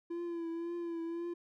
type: tone with vibrato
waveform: triangle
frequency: 338.2 Hz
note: E4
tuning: 44 cents sharp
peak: -34 dBFS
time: 0.1-1.34 s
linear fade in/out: 10 ms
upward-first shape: triangle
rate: 1.9 Hz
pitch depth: 44 cents each way
effects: none